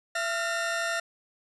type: tone cluster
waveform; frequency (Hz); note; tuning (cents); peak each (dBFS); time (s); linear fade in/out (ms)
40% pulse; 672 / 1396 / 1815; E5 / F6 / A#6; +33 / -1 / -47; -31; 0.15-1; 5
effects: resampled to 24000 Hz